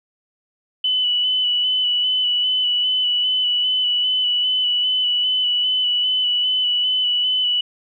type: tone with vibrato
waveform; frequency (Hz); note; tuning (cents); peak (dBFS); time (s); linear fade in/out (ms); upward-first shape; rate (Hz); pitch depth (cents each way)
sine; 2985; F#7; +15; -16; 0.84-7.61; 5; square; 2.5; 19
effects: none